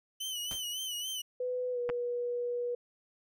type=tone with vibrato; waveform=sawtooth; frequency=3003 Hz; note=F#7; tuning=25 cents sharp; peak=-32 dBFS; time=0.2-1.22 s; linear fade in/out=10 ms; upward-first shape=sine; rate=3.6 Hz; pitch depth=71 cents each way
type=noise with exponential decay; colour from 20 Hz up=pink; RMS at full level=-41 dBFS; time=0.51-0.65 s; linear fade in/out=1 ms; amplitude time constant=29 ms
type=tone with pitch glide; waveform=sine; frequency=500 to 484.4 Hz; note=B4 to B4; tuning=+21 to -34 cents; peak=-31 dBFS; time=1.4-2.75 s; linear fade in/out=5 ms; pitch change=-55 cents; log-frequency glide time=1.72-1.79 s
type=clicks; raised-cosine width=0.5 ms; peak=-22 dBFS; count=2; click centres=1.892 / 1.899 s
effects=none